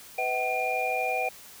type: tone cluster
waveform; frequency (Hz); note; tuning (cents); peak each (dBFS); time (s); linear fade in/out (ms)
sine; 501 / 644 / 756 / 2408; B4 / E5 / F#5 / D7; +25 / -41 / +37 / +43; -33 / -33 / -29 / -30; 0.18-1.29; 5
effects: white hiss -48 dBFS RMS until 1.6 s